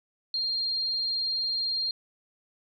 sine tone, 4206 Hz, C8, 8 cents sharp, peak -26 dBFS, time 0.34-1.91 s, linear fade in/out 2 ms, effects none

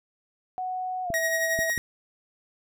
sine tone with pitch glide, 740 to 655.5 Hz, F#5 to E5, 0 to -10 cents, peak -28 dBFS, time 0.58-1.7 s, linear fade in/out 0 ms, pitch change -210 cents, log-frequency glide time 1.04-1.14 s
clicks, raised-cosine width 3 ms, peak -21 dBFS, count 3, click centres 1.103 / 1.59 / 1.777 s
45% pulse tone with tremolo, 1889 Hz, A#6, 22 cents sharp, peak -23 dBFS, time 1.14-1.78 s, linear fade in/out 0 ms, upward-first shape sine, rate 11 Hz, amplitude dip 45%
effects none

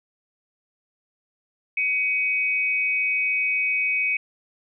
sine tone pair together, 2250 / 2523 Hz, C#7 / D#7, +25 / +23 cents, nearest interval major second, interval 198 cents, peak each -23 dBFS, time 1.77-4.17 s, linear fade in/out 5 ms, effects none

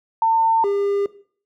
sine / triangle tone pair in turn, 902 / 401.8 Hz, A5 / G4, +43 / +43 cents, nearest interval octave + major second, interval 1400 cents, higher first, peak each -13 / -16 dBFS, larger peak first, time 0.22-0.64 / 0.64-1.06 s, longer neither, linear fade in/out 2 ms, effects noise-tail reverb RT60 0.5 s tail -17 dB re dry

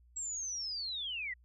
sine linear sweep, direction down, 7680 to 1893 Hz, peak -36 dBFS, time 0.16-1.34 s, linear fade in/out 10 ms, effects added 60 Hz sine -60 dBFS peak until 1.44 s

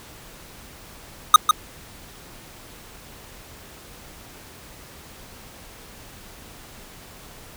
square tone with echo, 1244 Hz, D#6, 1 cent flat, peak -5 dBFS, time 1.34-1.36 s, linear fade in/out 2 ms, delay 150 ms, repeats 1, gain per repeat -7 dB, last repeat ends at 1.51 s, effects pink hiss -44 dBFS RMS until 7.56 s

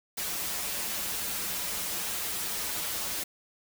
white noise with comb filter, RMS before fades -33 dBFS, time 0.17-3.24 s, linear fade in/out 10 ms, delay 7.7 ms, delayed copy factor -0.75, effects none

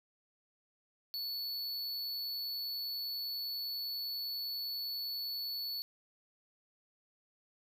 square tone, 4435 Hz, C#8, in tune, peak -37 dBFS, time 1.14-5.82 s, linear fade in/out 0 ms, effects 11-bit

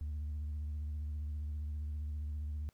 sine tone with vibrato, 74.9 Hz, D2, 35 cents sharp, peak -34 dBFS, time 0.01-2.69 s, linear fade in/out 0 ms, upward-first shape triangle, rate 15 Hz, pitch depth 65 cents each way, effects tanh soft clip ceiling -35 dBFS + pink hiss -74 dBFS RMS until 2.73 s

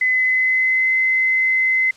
sine tone with pitch glide, 2026 to 2051 Hz, B6 to C7, +44 to -35 cents, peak -14 dBFS, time 0.01-1.91 s, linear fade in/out 5 ms, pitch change +21 cents, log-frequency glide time 0.19-0.93 s, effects white hiss -48 dBFS RMS until 1.96 s + low-pass 6000 Hz 12 dB/octave

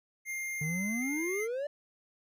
square tone with vibrato, 2093 Hz, C7, in tune, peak -35 dBFS, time 0.25-1.48 s, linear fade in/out 50 ms, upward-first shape square, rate 1.3 Hz, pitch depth 16 cents each way
triangle exponential sweep, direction up, 146.83 to 597 Hz, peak -30 dBFS, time 0.61-1.67 s, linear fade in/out 5 ms
effects none

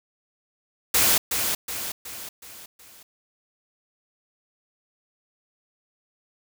white noise with echo, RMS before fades -19 dBFS, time 0.94-1.18 s, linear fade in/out 5 ms, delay 370 ms, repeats 5, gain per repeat -6 dB, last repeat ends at 3.03 s, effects none

